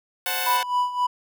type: chord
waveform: 10% pulse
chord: F# diminished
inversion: second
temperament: equal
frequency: 523.3 / 740 / 880 Hz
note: C5 / F#5 / A5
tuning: 0 / 0 / 0 cents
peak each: -24 / -19 / -23 dBFS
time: 0.26-0.63 s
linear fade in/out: 2 ms
type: high-pass noise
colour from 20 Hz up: white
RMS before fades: -31 dBFS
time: 0.26-0.57 s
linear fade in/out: 0 ms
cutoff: 10000 Hz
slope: 24 dB/octave
type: tone with tremolo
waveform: triangle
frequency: 987.8 Hz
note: B5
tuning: in tune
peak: -16 dBFS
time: 0.46-1.07 s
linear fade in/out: 10 ms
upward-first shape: sine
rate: 3.8 Hz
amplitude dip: 75%
effects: none